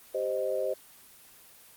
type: chord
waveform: sine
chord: C minor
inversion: second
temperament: equal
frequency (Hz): 392 / 523.3 / 622.3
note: G4 / C5 / Eb5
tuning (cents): 0 / 0 / 0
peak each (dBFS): -34 / -30 / -32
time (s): 0.14-0.74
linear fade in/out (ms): 10
effects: white hiss -54 dBFS RMS until 1.76 s + Opus 24 kbps